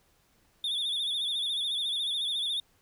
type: tone with vibrato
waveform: triangle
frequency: 3520 Hz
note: A7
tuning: in tune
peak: -27 dBFS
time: 0.64-2.6 s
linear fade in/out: 2 ms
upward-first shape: sine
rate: 14 Hz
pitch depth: 85 cents each way
effects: pink hiss -67 dBFS RMS until 2.81 s